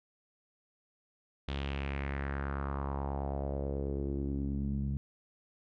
sawtooth tone with low-pass filter sweep, 69.3 Hz, C#2, in tune, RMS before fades -35 dBFS, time 1.48-4.97 s, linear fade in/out 0 ms, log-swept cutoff 3500 to 170 Hz, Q 3.3, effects none

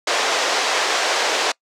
pink band-pass noise, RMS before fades -20 dBFS, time 0.07-1.52 s, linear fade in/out 5 ms, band 450 to 6700 Hz, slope 24 dB/octave, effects noise-tail reverb RT60 0.1 s tail -25 dB re dry

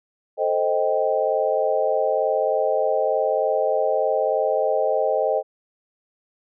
sine chord, A half-diminished seventh, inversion none, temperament equal, 440 / 523.3 / 622.3 / 784 Hz, A4 / C5 / Eb5 / G5, 0 / 0 / 0 / 0 cents, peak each -25 / -23 / -22 / -26 dBFS, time 0.37-5.43 s, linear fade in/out 50 ms, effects none

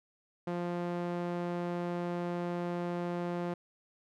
sawtooth tone with band-pass filter, 174.61 Hz, F3, in tune, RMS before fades -35 dBFS, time 0.47-3.54 s, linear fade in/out 5 ms, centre 490 Hz, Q 0.62, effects none

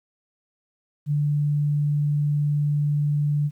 sine tone, 146.83 Hz, D3, in tune, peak -19 dBFS, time 1.06-3.51 s, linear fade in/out 50 ms, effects 10-bit

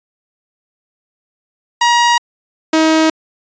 sawtooth tone pair in turn, 952 / 317.7 Hz, A#5 / D#4, +36 / +36 cents, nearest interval octave + perfect fifth, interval 1900 cents, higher first, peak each -5 dBFS, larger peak neither, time 1.81-2.18 / 2.73-3.1 s, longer neither, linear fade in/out 5 ms, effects resampled to 16000 Hz

